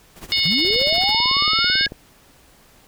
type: noise with tremolo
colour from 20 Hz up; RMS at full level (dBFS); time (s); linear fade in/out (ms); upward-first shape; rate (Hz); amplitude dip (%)
pink; -35; 0.15-1.17; 50; sine; 14; 85
type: harmonic tone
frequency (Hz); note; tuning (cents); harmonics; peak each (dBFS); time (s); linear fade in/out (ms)
730; F#5; -24; 3 / 4 / 5 / 6 / 7; -24 / -25 / -22 / -22 / -22; 0.32-1.86; 0
type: linear sweep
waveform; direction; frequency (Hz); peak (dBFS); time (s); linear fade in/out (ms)
sine; up; 141.9 to 1667; -22; 0.45-1.88; 10
type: click train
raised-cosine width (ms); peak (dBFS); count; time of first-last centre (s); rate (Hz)
2; -19; 24; 0.65-1.921; 18.1
effects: pink hiss -52 dBFS RMS until 2.87 s